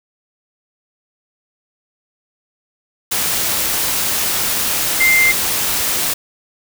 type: tone in noise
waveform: sine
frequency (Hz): 2093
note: C7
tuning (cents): 0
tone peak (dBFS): -10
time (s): 5-5.32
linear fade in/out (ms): 10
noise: white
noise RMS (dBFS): -18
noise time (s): 3.11-6.14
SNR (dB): +5
effects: none